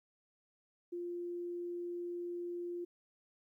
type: tone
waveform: sine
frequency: 349.2 Hz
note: F4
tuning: in tune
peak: -38 dBFS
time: 0.92-2.85 s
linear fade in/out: 10 ms
effects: 13-bit